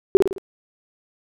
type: tone with echo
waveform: sine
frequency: 385.8 Hz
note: G4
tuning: 28 cents flat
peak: -5 dBFS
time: 0.15-0.17 s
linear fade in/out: 0 ms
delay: 53 ms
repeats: 4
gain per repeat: -6 dB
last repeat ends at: 0.382 s
effects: none